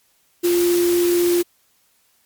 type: tone in noise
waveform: sine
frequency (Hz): 349.2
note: F4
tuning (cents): 0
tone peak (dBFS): -14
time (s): 0.43-1.43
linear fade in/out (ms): 20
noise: white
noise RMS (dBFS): -27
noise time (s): 0.43-1.43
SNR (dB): +10
effects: white hiss -61 dBFS RMS until 2.25 s + MP3 96 kbps